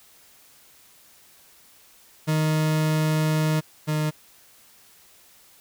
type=tone pair in turn; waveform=40% pulse; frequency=155.56 / 153.33 Hz; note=D#3 / D#3; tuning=0 / -25 cents; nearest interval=unison; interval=25 cents; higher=first; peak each=-19 / -21 dBFS; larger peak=first; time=2.27-3.61 / 3.87-4.11 s; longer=first; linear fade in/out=20 ms; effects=white hiss -54 dBFS RMS until 5.6 s